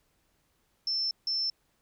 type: tone bursts at uneven times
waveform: sine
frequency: 5330 Hz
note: E8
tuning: 18 cents sharp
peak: -27 dBFS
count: 2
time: 0.87-1.11 / 1.27-1.5 s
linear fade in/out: 2 ms
effects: pink hiss -72 dBFS RMS until 1.81 s